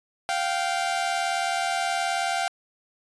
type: tone pair together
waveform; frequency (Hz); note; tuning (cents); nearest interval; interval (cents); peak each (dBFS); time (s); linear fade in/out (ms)
sawtooth; 698.5 / 777.3; F5 / G5; 0 / -15; major second; 185; -23; 0.29-2.48; 0
effects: resampled to 22050 Hz